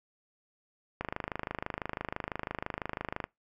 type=click train; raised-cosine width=0.5 ms; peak=-18 dBFS; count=59; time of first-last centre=1.01-3.241 s; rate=26 Hz; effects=noise-tail reverb RT60 0.2 s tail -25 dB re dry